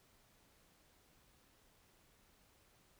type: silence
effects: pink hiss -70 dBFS RMS until 2.99 s